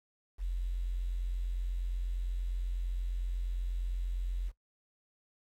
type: tone with quantisation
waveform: sine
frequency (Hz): 44.24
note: F1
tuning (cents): +23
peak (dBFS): -31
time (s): 0.38-4.52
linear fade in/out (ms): 50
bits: 10
effects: noise-tail reverb RT60 0.1 s tail -19 dB re dry + AAC 48 kbps